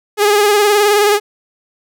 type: tone with vibrato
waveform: sawtooth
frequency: 413.8 Hz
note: G#4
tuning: 6 cents flat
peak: -5 dBFS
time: 0.17-1.2 s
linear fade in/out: 50 ms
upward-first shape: sine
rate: 19 Hz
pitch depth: 45 cents each way
effects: none

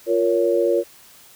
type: chord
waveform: sine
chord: Bb minor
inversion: second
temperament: just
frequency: 349.6 / 466.2 / 559.4 Hz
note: F4 / Bb4 / Db5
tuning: +2 / 0 / +16 cents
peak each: -20 dBFS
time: 0.06-0.84 s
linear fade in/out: 50 ms
effects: white hiss -48 dBFS RMS until 1.35 s

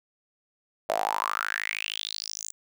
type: tone with high-pass filter sweep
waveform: sawtooth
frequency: 53 Hz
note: G#1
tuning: 36 cents sharp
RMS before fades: -31 dBFS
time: 0.89-2.52 s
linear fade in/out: 0 ms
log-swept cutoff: 620 to 7500 Hz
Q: 7.4
effects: none

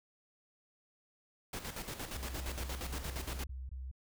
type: noise with tremolo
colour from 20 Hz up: pink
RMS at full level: -41 dBFS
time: 1.53-3.44 s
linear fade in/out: 5 ms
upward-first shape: square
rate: 8.6 Hz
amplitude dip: 60%
type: tone bursts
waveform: sine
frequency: 64.8 Hz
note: C2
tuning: 16 cents flat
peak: -40 dBFS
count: 8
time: 2.16-3.914 s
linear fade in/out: 5 ms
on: 200 ms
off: 22 ms
effects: none

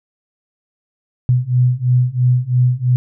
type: beating tone pair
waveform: sine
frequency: 123.47 / 126.47 Hz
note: B2 / B2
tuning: 0 / +42 cents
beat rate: 3 Hz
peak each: -15 / -14 dBFS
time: 1.29-2.96 s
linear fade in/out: 0 ms
effects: none

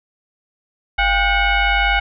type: tone with frequency modulation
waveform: sine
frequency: 698.5 Hz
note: F5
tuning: in tune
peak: -13 dBFS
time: 0.98-2 s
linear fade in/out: 10 ms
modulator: 749 Hz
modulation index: 2.8
effects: none

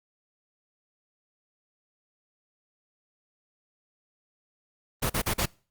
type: noise bursts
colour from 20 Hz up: pink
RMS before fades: -26 dBFS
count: 4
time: 5.02-5.459 s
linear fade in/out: 10 ms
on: 79 ms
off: 41 ms
effects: noise-tail reverb RT60 0.4 s tail -25 dB re dry + Opus 32 kbps

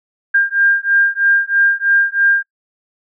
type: beating tone pair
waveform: sine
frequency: 1600 / 1603.1 Hz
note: G6 / G6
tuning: +35 / +38 cents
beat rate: 3.1 Hz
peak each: -14 dBFS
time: 0.34-2.43 s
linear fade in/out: 10 ms
effects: noise-tail reverb RT60 0.1 s tail -24 dB re dry

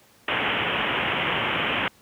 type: low-pass noise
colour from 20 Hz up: white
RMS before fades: -25 dBFS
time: 0.28-1.88 s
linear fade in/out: 2 ms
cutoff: 3200 Hz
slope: 96 dB/octave
effects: pink hiss -56 dBFS RMS until 2.01 s + high-pass 100 Hz 12 dB/octave

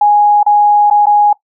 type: tone with dropouts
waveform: sine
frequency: 829 Hz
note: G#5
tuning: 3 cents flat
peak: -5 dBFS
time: 0.01-1.33 s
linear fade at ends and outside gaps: 5 ms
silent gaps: 0.431-0.463 / 0.901-0.909 / 1.058-1.067 s
effects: noise-tail reverb RT60 0.1 s tail -19 dB re dry

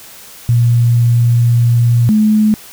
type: tone pair in turn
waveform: sine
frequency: 118.8 / 214.3 Hz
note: A#2 / A3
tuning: +33 / -45 cents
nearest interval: minor seventh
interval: 1022 cents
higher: second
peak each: -7 / -7 dBFS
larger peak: neither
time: 0.49-2.09 / 2.09-2.54 s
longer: first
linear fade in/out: 0 ms
effects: white hiss -36 dBFS RMS until 2.72 s

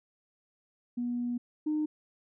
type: tone pair in turn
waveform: sine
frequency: 242.2 / 305.2 Hz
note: B3 / D#4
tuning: -34 / -33 cents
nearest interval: major third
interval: 401 cents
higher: second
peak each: -29 / -26 dBFS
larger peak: second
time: 0.97-1.38 / 1.66-1.86 s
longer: first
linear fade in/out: 10 ms
effects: tanh soft clip ceiling -23 dBFS

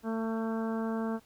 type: harmonic tone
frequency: 224.1 Hz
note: A3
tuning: 32 cents sharp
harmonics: 1 / 2 / 3 / 4 / 5 / 6 / 7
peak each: -31 / -37 / -41 / -43 / -45 / -47 / -48 dBFS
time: 0.03-1.2 s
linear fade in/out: 50 ms
effects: pink hiss -63 dBFS RMS until 1.25 s

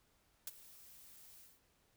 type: noise with ADSR envelope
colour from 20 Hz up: blue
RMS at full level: -41 dBFS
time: 0.47-1.61 s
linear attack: 3 ms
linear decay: 27 ms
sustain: -18 dB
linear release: 210 ms
effects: pink hiss -74 dBFS RMS until 1.96 s

